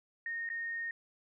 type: tone with dropouts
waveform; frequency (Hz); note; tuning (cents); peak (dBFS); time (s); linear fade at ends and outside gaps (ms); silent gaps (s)
sine; 1848; A#6; -16; -35; 0.26-0.91; 2; 0.491-0.5
effects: none